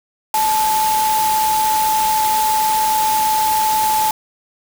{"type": "tone in noise", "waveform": "sine", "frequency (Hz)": 869, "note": "A5", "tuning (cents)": -22, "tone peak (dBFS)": -14, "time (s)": [0.34, 4.11], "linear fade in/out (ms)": 2, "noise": "white", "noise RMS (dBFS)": -23, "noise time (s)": [0.34, 4.11], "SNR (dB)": 6, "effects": []}